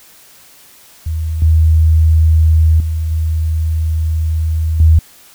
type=tone with level steps; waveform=sine; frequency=79.7 Hz; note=D#2; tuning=42 cents sharp; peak=-15 / -6 / -14 / -12 / -4 dBFS; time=1.06-4.99 s; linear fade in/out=5 ms; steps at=1.42 / 2.8 / 3.11 / 4.8 s; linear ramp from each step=2 ms; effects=white hiss -43 dBFS RMS until 5.34 s